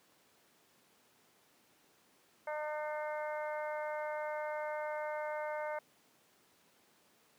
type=harmonic tone with a mistuned harmonic; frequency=302.9 Hz; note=D#4; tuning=46 cents flat; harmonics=2 / 3 / 4 / 5 / 6 / 7; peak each=-38 / -42 / -49 / -47 / -53 / -49 dBFS; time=2.47-5.79 s; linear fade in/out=5 ms; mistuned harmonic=6; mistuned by=-15 cents; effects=pink hiss -68 dBFS RMS until 7.38 s + high-pass 200 Hz 12 dB/octave